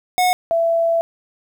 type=tone pair in turn; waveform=square / sine; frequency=729 / 667.3 Hz; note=F#5 / E5; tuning=-26 / +21 cents; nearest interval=major second; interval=153 cents; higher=first; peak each=-14 dBFS; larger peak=neither; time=0.18-0.33 / 0.51-1.01 s; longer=second; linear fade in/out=0 ms; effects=9-bit